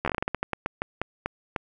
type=slowing click train; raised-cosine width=0.5 ms; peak=-11 dBFS; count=17; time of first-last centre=0.05-1.562 s; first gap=12 ms; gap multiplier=1.24; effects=none